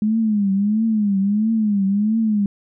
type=tone with vibrato; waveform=sine; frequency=208.9 Hz; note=G#3; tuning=10 cents sharp; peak=-15 dBFS; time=0.02-2.46 s; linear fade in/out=2 ms; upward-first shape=triangle; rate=1.5 Hz; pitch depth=150 cents each way; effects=none